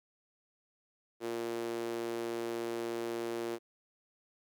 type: tone with high-pass filter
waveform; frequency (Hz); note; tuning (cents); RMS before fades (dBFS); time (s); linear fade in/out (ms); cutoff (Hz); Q
sawtooth; 116.54; A#2; 0; -37; 1.2-3.59; 50; 370; 3.5
effects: none